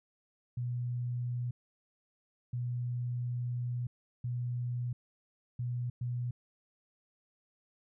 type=tone bursts at uneven times; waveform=sine; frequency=122.2 Hz; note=B2; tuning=18 cents flat; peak=-32 dBFS; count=5; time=0.57-1.51 / 2.53-3.87 / 4.24-4.93 / 5.59-5.9 / 6.01-6.31 s; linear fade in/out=5 ms; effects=none